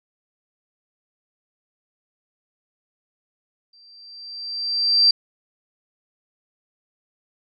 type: tone with exponential growth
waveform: sine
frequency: 4699 Hz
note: D8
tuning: in tune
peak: -10 dBFS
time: 3.73-5.11 s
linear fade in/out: 5 ms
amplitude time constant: 300 ms
effects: none